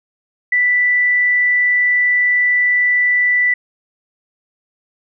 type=tone; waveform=sine; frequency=1975.5 Hz; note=B6; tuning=in tune; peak=-11 dBFS; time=0.52-3.54 s; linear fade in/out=5 ms; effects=none